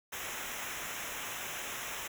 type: noise with comb filter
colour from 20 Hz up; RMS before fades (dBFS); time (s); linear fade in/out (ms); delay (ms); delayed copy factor
pink; -40; 0.12-2.08; 10; 0.22; -0.85
effects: none